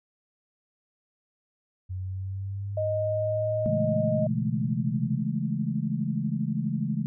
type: exponential sweep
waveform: sine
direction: up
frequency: 92 to 130.6 Hz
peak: -30 dBFS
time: 1.89-5.24 s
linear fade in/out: 20 ms
type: tone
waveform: sine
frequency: 622.3 Hz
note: D#5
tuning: in tune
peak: -25 dBFS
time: 2.77-4.27 s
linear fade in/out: 5 ms
type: chord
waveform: sine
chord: A major seventh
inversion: first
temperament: equal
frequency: 138.59 / 164.81 / 207.7 / 220 Hz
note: C#3 / E3 / G#3 / A3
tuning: 0 / 0 / 0 / 0 cents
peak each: -31 dBFS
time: 3.66-7.06 s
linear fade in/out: 0 ms
effects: none